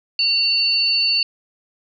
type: tone pair together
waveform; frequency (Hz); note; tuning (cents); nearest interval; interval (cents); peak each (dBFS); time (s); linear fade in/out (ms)
sine; 2756 / 4493; F7 / C#8; -24 / +23; minor sixth; 847; -21 / -16; 0.19-1.23; 2
effects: none